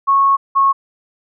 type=tone pair in turn; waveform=sine; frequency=1100 / 1095.4 Hz; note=C#6 / C#6; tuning=-14 / -21 cents; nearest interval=unison; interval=7 cents; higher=first; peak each=-9 / -9 dBFS; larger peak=neither; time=0.07-0.37 / 0.55-0.73 s; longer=first; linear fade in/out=20 ms; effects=none